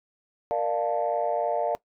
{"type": "chord", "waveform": "sine", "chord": "Bb major seventh", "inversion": "none", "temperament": "equal with one note detuned", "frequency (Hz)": [466.2, 595.2, 698.5, 880], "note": ["Bb4", "D5", "F5", "A5"], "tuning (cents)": [0, 23, 0, 0], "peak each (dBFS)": [-30, -27, -27, -32], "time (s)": [0.51, 1.75], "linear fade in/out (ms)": 0, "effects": ["noise-tail reverb RT60 0.1 s tail -20 dB re dry", "tanh soft clip ceiling -15 dBFS"]}